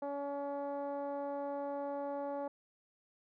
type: tone with low-pass filter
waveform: 10% pulse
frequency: 283.1 Hz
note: C#4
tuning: 37 cents sharp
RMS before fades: -39 dBFS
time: 0.02-2.48 s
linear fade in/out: 5 ms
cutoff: 690 Hz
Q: 2.8
effects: none